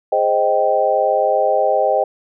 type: chord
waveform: sine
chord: Ab major seventh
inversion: none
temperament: equal with one note detuned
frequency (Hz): 415.3 / 523.3 / 622.3 / 780.4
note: Ab4 / C5 / Eb5 / G5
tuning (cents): 0 / 0 / 0 / -8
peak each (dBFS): -23 / -18 / -17 / -18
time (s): 0.12-2.04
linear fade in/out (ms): 5
effects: none

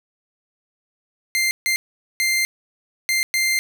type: tone bursts at uneven times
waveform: sawtooth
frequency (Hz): 2093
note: C7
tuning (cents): 0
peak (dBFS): -14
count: 5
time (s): 1.35-1.51 / 1.66-1.76 / 2.2-2.45 / 3.09-3.23 / 3.34-3.59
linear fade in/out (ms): 0
effects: none

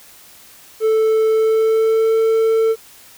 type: tone with pitch glide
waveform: triangle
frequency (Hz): 440 to 446.9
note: A4 to A4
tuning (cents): 0 to +27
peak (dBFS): -10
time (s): 0.8-2.76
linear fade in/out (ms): 50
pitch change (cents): +27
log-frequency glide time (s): 1.29-2.16
effects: white hiss -44 dBFS RMS until 3.17 s

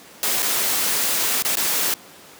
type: noise with dropouts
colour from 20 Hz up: white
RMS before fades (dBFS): -21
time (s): 0.23-1.94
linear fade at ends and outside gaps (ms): 1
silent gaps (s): 0.422-0.427 / 1.423-1.449 / 1.555-1.57
effects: pink hiss -44 dBFS RMS until 2.39 s + high-pass 200 Hz 12 dB/octave

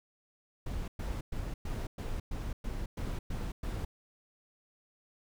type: noise bursts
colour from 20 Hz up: brown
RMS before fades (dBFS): -36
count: 10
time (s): 0.66-3.85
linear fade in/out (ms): 5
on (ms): 220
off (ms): 110
effects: none

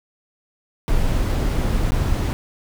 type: noise with dropouts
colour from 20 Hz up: brown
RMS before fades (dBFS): -19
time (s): 0.88-2.33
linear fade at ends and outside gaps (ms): 0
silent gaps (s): 1.907-1.92
effects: none

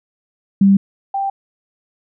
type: tone pair in turn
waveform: sine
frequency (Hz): 196.6 / 786.4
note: G3 / G5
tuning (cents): +5 / +5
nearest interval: 2 octaves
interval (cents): 2400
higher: second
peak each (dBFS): -7 / -17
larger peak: first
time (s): 0.61-0.77 / 1.14-1.3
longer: neither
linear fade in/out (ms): 5
effects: none

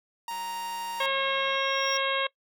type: tone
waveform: 45% pulse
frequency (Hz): 932.3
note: A#5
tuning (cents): 0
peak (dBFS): -32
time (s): 0.28-1.06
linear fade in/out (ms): 2
type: click train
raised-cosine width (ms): 0.3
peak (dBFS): -33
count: 231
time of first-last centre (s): 0.31-1.56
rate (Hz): 184
type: harmonic tone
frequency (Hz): 542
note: C#5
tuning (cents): -39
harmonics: 1 / 2 / 3 / 4 / 5 / 6 / 7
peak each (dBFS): -30 / -31 / -33 / -33 / -35 / -33 / -36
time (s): 1-2.27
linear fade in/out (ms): 5
type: tone with exponential growth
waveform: triangle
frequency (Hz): 5588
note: F8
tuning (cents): 0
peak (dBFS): -28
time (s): 1.14-1.97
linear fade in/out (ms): 1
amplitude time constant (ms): 180
effects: noise-tail reverb RT60 0.1 s tail -21 dB re dry

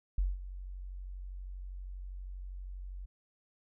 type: tone with ADSR envelope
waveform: sine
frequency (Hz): 46.25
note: F#1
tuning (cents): 0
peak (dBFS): -25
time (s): 0.18-3.06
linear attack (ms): 4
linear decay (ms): 190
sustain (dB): -15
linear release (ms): 12
effects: none

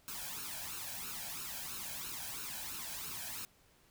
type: noise with flanger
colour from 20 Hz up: white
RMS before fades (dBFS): -43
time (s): 0.08-3.45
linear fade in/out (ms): 0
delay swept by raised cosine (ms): 0.73 to 1.27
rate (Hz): 3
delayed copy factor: +0.7
effects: pink hiss -67 dBFS RMS until 3.9 s

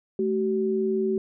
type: tone pair together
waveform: sine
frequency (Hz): 216.9 / 380.7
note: A3 / F#4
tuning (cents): -25 / +49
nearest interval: minor seventh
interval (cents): 974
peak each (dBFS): -27 / -23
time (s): 0.19-1.18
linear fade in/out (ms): 2
effects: none

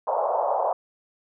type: band-pass noise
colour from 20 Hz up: pink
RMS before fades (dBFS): -24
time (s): 0.07-0.73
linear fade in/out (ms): 5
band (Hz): 530 to 990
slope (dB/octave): 48
effects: none

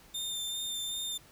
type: tone with vibrato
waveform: sawtooth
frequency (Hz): 3603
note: A7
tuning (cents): +40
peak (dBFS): -31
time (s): 0.14-1.18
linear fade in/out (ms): 10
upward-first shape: sine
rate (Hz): 2.6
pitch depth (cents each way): 16
effects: pink hiss -58 dBFS RMS until 1.31 s

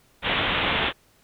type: low-pass noise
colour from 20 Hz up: white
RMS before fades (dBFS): -24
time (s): 0.22-0.93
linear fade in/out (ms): 50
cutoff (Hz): 3600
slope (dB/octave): 96
effects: pink hiss -60 dBFS RMS until 1.23 s

